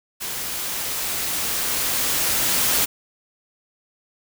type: noise with level ramp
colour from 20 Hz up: white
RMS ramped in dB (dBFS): -29 to -19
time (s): 0.2-2.86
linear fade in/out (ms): 20
effects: none